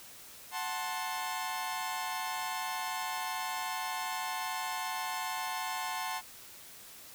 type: chord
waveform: sawtooth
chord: F# diminished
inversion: none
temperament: equal with one note detuned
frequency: 740 / 880 / 1057.4 Hz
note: F#5 / A5 / C6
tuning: 0 / 0 / +18 cents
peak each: -36 / -34 / -35 dBFS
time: 0.51-6.22 s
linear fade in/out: 50 ms
effects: white hiss -51 dBFS RMS until 7.14 s